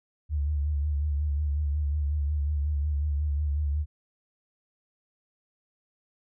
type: tone with vibrato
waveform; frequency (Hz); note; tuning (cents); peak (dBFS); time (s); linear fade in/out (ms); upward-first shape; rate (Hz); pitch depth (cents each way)
sine; 73.42; D2; 0; -24; 0.29-3.86; 50; sine; 5.5; 61
effects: none